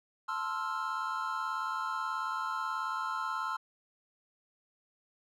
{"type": "chord", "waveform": "triangle", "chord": "F major seventh", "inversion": "first", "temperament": "equal", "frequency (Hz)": [880, 1046.5, 1318.5, 1396.9], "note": ["A5", "C6", "E6", "F6"], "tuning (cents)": [0, 0, 0, 0], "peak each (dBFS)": [-39, -35, -35, -37], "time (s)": [0.28, 3.57], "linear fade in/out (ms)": 10, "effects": []}